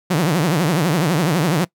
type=tone with vibrato; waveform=sawtooth; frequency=164 Hz; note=E3; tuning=9 cents flat; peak=-11 dBFS; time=0.1-1.65 s; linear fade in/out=10 ms; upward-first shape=triangle; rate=12 Hz; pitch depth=290 cents each way; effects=noise-tail reverb RT60 0.1 s tail -22 dB re dry